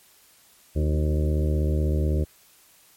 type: harmonic tone with a mistuned harmonic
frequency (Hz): 76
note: D#2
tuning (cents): -40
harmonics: 1 / 2 / 3 / 4 / 5 / 6 / 7 / 8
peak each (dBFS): -21 / -28 / -34 / -33 / -33 / -39 / -36 / -41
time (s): 0.75-2.25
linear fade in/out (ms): 20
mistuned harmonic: 4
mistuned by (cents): +38
effects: white hiss -56 dBFS RMS until 2.96 s + MP3 64 kbps